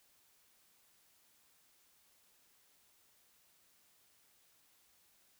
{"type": "silence", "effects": ["white hiss -70 dBFS RMS until 5.39 s"]}